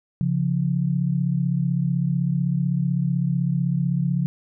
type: tone pair together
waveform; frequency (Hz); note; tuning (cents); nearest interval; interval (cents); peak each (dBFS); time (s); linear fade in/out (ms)
sine; 137.95 / 173.8; C#3 / F3; -8 / -8; major third; 400; -22; 0.21-4.26; 0
effects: none